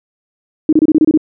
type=tone bursts; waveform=sine; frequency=311.1 Hz; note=D#4; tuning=in tune; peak=-5 dBFS; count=8; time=0.69-1.175 s; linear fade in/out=2 ms; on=37 ms; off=27 ms; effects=none